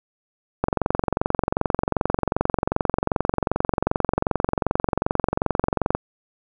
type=click train; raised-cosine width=1 ms; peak=-5 dBFS; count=121; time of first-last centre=0.64-5.95 s; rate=22.6 Hz; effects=none